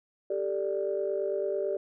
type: chord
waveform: sine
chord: G suspended second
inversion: none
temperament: just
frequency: 392 / 441 / 588 Hz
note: G4 / A4 / D5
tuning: 0 / +4 / +2 cents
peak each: -30 / -34 / -31 dBFS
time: 0.3-1.77 s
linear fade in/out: 5 ms
effects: tanh soft clip ceiling -18 dBFS